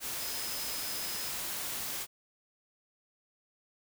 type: tone in noise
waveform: sine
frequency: 5080 Hz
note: D#8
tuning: 35 cents sharp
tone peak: -42 dBFS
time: 0.18-1.33 s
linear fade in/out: 50 ms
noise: white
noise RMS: -37 dBFS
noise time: 0-2.07 s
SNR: -8 dB
effects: none